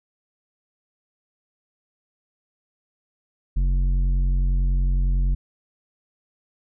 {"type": "tone with tanh clipping", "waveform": "triangle", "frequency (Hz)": 45.45, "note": "F#1", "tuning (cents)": -30, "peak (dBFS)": -19, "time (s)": [3.56, 5.35], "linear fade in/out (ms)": 10, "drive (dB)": 13, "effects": []}